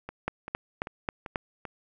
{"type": "two click trains", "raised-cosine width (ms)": 0.5, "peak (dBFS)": [-13, -22], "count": [5, 5], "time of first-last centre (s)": [[0.28, 1.358], [0.09, 1.653]], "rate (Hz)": [3.71, 2.56], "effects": []}